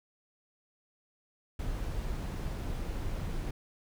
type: noise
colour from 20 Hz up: brown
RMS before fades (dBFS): -35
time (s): 1.59-3.51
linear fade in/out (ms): 5
effects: none